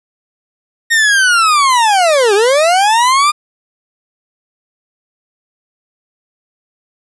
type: linear two-way sweep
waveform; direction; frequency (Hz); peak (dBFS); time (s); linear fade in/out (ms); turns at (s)
40% pulse; down then up; 1864.7 to 388.2 to 1218; -7; 0.9-3.32; 20; 2.34
effects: resampled to 24000 Hz + 8-bit